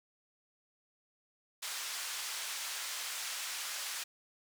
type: band-pass noise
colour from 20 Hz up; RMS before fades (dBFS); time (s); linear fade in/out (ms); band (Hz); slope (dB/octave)
white; -40; 1.62-4.04; 10; 1000 to 8000; 12
effects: none

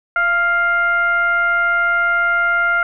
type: tone with frequency modulation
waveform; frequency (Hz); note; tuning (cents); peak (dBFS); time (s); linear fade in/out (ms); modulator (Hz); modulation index
sine; 1396.9; F6; 0; -13; 0.16-2.83; 2; 712; 0.6
effects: none

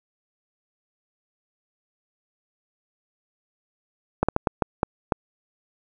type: slowing click train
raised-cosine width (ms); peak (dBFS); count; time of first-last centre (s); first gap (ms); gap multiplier
1; -5; 7; 4.23-5.122; 56; 1.39
effects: none

